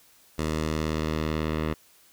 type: tone with low-pass filter sweep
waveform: 10% pulse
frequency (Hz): 78.1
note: D#2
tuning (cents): +7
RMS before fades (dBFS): -28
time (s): 0.38-1.74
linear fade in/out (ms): 10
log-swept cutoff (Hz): 9700 to 2800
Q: 0.88
effects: white hiss -58 dBFS RMS until 2.12 s